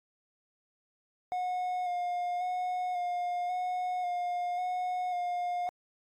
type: tone with vibrato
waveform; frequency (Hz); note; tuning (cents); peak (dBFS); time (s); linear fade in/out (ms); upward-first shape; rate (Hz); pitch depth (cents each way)
triangle; 719; F#5; -50; -28; 1.32-5.69; 0; square; 0.92; 20
effects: AAC 64 kbps